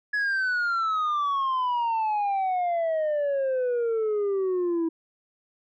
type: exponential sweep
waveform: sine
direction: down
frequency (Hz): 1698 to 324.7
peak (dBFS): -20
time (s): 0.13-4.89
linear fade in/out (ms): 10
effects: tanh soft clip ceiling -22 dBFS